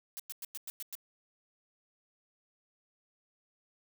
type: noise bursts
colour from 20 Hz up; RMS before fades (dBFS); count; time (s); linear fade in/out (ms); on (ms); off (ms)
blue; -41; 7; 0.17-0.952; 0; 26; 100
effects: none